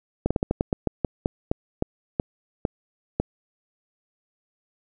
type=slowing click train; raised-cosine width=2 ms; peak=-8 dBFS; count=15; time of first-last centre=0.26-3.2 s; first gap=46 ms; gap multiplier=1.21; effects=none